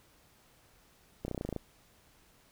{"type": "clicks", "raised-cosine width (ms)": 2, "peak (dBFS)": -22, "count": 10, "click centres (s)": [1.25, 1.281, 1.313, 1.347, 1.378, 1.411, 1.45, 1.49, 1.527, 1.563], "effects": ["pink hiss -64 dBFS RMS until 2.51 s"]}